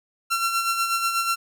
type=tone with tremolo; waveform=sawtooth; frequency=1360 Hz; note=F6; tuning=46 cents flat; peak=-16 dBFS; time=0.3-1.36 s; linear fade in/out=20 ms; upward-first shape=sine; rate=8.2 Hz; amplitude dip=50%; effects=none